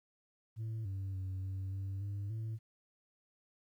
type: tone with pitch steps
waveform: sine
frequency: 111.3 / 96.6 / 94.3 / 95.5 / 97 / 100.6 / 111 Hz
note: A2 / G2 / F#2 / G2 / G2 / G2 / A2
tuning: +20 / -25 / +33 / -45 / -18 / +45 / +16 cents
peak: -34 dBFS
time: 0.56-2.59 s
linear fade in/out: 50 ms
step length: 290 ms
effects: tanh soft clip ceiling -36 dBFS + 12-bit